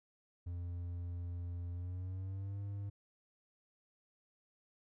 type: tone with pitch glide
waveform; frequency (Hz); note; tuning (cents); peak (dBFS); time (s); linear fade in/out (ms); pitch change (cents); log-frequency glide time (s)
triangle; 87.31 to 100.29; F2 to G2; 0 to +40; -37; 0.46-2.9; 10; +240; 1.72-2.6
effects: none